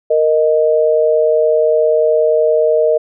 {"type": "tone pair together", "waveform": "sine", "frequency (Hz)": [465.2, 622.3], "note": ["A#4", "D#5"], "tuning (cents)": [-4, 0], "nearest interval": "perfect fourth", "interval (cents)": 504, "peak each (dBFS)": -12, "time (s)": [0.1, 2.98], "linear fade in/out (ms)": 10, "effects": []}